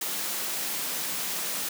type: high-pass noise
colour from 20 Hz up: white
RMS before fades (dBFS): -31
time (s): 0.01-1.69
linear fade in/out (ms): 5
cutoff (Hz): 140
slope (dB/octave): 96
effects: none